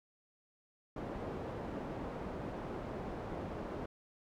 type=low-pass noise; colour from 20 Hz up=white; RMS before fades=-42 dBFS; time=0.96-3.86 s; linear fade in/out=5 ms; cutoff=580 Hz; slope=12 dB/octave; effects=none